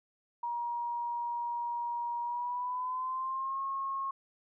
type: tone with pitch glide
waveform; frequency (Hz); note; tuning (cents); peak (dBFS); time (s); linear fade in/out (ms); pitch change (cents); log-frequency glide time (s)
sine; 950 to 1085; A#5 to C#6; +33 to -37; -32; 0.43-4.11; 5; +230; 2.22-3.61
effects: none